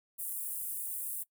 pink high-pass noise, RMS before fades -38 dBFS, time 0.18-1.24 s, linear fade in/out 20 ms, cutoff 8900 Hz, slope 48 dB/octave, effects noise-tail reverb RT60 0.1 s tail -22 dB re dry

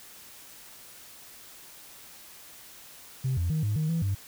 sine tone with pitch steps, 130.7 / 86 / 156.9 / 104.8 / 155.7 / 165.5 / 98.4 Hz, C3 / F2 / D#3 / G#2 / D#3 / E3 / G2, -1 / -26 / +15 / +16 / +2 / +7 / +7 cents, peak -23 dBFS, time 3.24-4.15 s, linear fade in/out 10 ms, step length 130 ms, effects tanh soft clip ceiling -22 dBFS + white hiss -49 dBFS RMS until 4.27 s

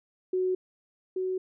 sine tone pair in turn, 370 / 372.6 Hz, F#4 / F#4, 0 / +12 cents, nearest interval unison, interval 12 cents, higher second, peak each -24 / -27 dBFS, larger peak first, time 0.33-0.55 / 1.16-1.38 s, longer neither, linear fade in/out 5 ms, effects none

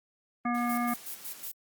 harmonic tone, 240.5 Hz, B3, 46 cents flat, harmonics 1 / 3 / 5 / 7 / 9, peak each -29 / -33 / -33 / -41 / -39 dBFS, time 0.45-0.94 s, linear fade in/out 5 ms
white high-pass noise, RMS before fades -48 dBFS, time 0.54-1.49 s, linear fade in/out 10 ms, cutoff 150 Hz, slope 12 dB/octave
violet noise bursts, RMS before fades -38 dBFS, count 5, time 0.69-1.517 s, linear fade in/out 5 ms, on 87 ms, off 98 ms
effects Opus 32 kbps

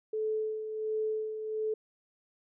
sine tone with tremolo, 434.2 Hz, A4, 23 cents flat, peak -28 dBFS, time 0.13-1.74 s, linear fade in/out 5 ms, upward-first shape sine, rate 1.4 Hz, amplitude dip 55%, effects none

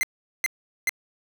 45% pulse tone bursts, 2072 Hz, C7, 17 cents flat, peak -20 dBFS, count 3, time 0.01-0.893 s, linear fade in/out 0 ms, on 21 ms, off 410 ms, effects none

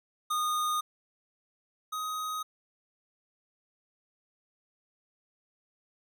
square tone pair in turn, 1230 / 1255.1 Hz, D#6 / D#6, -20 / +15 cents, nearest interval unison, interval 35 cents, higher second, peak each -28 / -33 dBFS, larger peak first, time 0.3-0.81 / 1.92-2.43 s, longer neither, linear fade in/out 10 ms, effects none

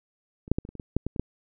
clicks, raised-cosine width 3 ms, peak -29 / -7 / -13 / -27 / -29 / -28 / -23 / -9 / -16 / -22 / -12 dBFS, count 11, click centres 0.479 / 0.516 / 0.585 / 0.651 / 0.69 / 0.753 / 0.798 / 0.966 / 1.066 / 1.162 / 1.196 s, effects none

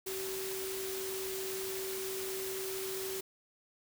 sine tone in noise, 382.3 Hz, G4, 43 cents flat, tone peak -38 dBFS, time 0.06-3.21 s, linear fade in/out 10 ms, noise white, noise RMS -41 dBFS, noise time 0.06-3.21 s, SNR 0 dB, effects none

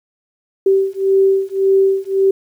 sine beating tone pair, 386.7 / 388.5 Hz, G4 / G4, -24 / -16 cents, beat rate 1.8 Hz, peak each -14 dBFS, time 0.66-2.31 s, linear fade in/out 5 ms, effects 8-bit

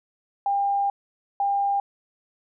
sine tone bursts at uneven times, 800 Hz, G5, 35 cents sharp, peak -20 dBFS, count 2, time 0.46-0.9 / 1.4-1.8 s, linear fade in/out 2 ms, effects none

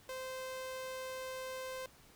sawtooth tone, 519 Hz, C5, 14 cents flat, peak -37 dBFS, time 0.09-1.86 s, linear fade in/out 2 ms, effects pink hiss -62 dBFS RMS until 2.15 s

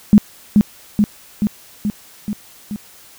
sine tone with echo, 208.5 Hz, G#3, 7 cents sharp, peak -3 dBFS, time 0.13-0.18 s, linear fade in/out 0 ms, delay 430 ms, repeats 6, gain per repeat -3 dB, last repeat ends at 2.76 s, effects white hiss -44 dBFS RMS until 3.18 s

